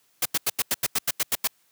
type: noise bursts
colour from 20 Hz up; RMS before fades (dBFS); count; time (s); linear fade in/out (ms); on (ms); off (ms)
white; -23; 11; 0.22-1.475; 5; 35; 87
effects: white hiss -65 dBFS RMS until 1.71 s + high-pass 80 Hz 12 dB/octave